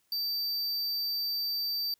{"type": "tone", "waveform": "square", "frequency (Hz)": 4650, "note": "D8", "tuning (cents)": -18, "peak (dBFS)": -30, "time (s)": [0.12, 1.94], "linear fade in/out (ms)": 2, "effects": ["white hiss -72 dBFS RMS until 1.99 s"]}